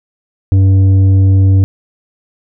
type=tone with tanh clipping; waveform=sine; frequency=96.2 Hz; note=G2; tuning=32 cents flat; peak=-6 dBFS; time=0.52-1.64 s; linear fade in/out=0 ms; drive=7 dB; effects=none